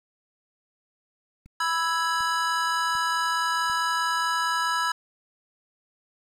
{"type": "click train", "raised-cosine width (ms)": 5, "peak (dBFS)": -36, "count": 4, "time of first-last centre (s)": [1.46, 3.699], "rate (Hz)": 1.34}
{"type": "chord", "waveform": "square", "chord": "E major", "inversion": "second", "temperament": "equal", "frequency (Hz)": [987.8, 1318.5, 1661.2], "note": ["B5", "E6", "G#6"], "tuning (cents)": [0, 0, 0], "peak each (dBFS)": [-28, -28, -29], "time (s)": [1.6, 4.92], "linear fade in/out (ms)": 5}
{"effects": ["low-pass 8000 Hz 12 dB/octave", "9-bit"]}